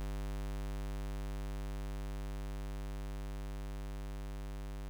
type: tone with level ramp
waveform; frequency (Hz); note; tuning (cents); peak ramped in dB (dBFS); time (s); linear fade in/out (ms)
square; 50; G1; +35; -37 to -41; 0-4.89; 0
effects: none